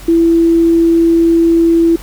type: tone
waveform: sine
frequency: 333.2 Hz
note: E4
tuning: 19 cents sharp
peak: -6 dBFS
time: 0.08-1.96 s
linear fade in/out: 5 ms
effects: added 46 Hz sine -29 dBFS peak until 2.02 s + pink hiss -35 dBFS RMS until 2.02 s